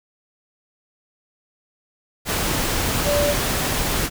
sine tone in noise, 581 Hz, D5, 19 cents flat, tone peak -18 dBFS, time 3.04-3.35 s, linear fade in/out 50 ms, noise pink, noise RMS -22 dBFS, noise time 2.25-4.1 s, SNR +1 dB, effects none

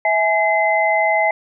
sine tone cluster, 650 / 838 / 2054 Hz, E5 / G#5 / C7, -24 / +15 / -33 cents, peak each -18 dBFS, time 0.05-1.31 s, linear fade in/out 2 ms, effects none

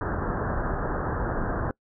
pink low-pass noise, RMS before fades -28 dBFS, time 0.01-1.71 s, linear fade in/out 2 ms, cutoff 1700 Hz, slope 96 dB/octave, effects noise-tail reverb RT60 0.1 s tail -24 dB re dry

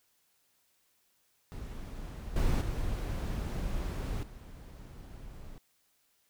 brown noise with level steps, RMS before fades -41 / -28 / -34 / -47 dBFS, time 1.52-5.58 s, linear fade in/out 0 ms, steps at 2.36 / 2.61 / 4.23 s, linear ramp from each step 2 ms, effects white hiss -72 dBFS RMS until 6.29 s

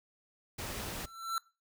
pink noise, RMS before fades -40 dBFS, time 0.58-1.06 s, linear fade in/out 10 ms
square tone with exponential growth, 1343 Hz, E6, 32 cents sharp, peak -30 dBFS, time 0.87-1.38 s, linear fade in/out 1 ms, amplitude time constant 110 ms
effects noise-tail reverb RT60 0.3 s tail -22 dB re dry

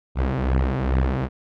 sawtooth beating tone pair, 64.1 / 66.5 Hz, C2 / C2, -35 / +29 cents, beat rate 2.4 Hz, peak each -18 dBFS, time 0.15-1.29 s, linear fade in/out 50 ms, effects low-pass 2000 Hz 12 dB/octave

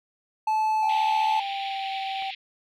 triangle tone, 869 Hz, A5, 22 cents flat, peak -19 dBFS, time 0.47-1.4 s, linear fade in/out 5 ms
triangle tone with pitch glide, 794 to 775.4 Hz, G5 to G5, +22 to -19 cents, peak -27 dBFS, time 0.82-2.31 s, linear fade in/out 10 ms, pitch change -41 cents, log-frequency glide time 1.37-1.9 s
pink band-pass noise, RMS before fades -37 dBFS, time 0.89-2.35 s, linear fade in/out 5 ms, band 2200 to 3900 Hz, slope 48 dB/octave
click, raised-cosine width 0.3 ms, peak -29 dBFS, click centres 2.223 s
effects none

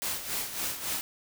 white noise with tremolo, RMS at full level -31 dBFS, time 0.02-1.01 s, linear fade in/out 0 ms, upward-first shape sine, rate 3.6 Hz, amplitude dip 65%, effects none

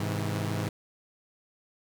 sawtooth chord, Ab augmented, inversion none, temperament equal with one note detuned, 103.83 / 130.81 / 161.98 Hz, Ab2 / C3 / E3, 0 / 0 / -30 cents, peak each -27 / -32 / -30 dBFS, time 0-0.69 s, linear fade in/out 5 ms, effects none

